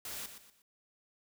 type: noise with echo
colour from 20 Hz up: white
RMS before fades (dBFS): -42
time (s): 0.05-0.26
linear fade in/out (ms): 2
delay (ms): 120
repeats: 3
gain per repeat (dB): -9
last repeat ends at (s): 0.62
effects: none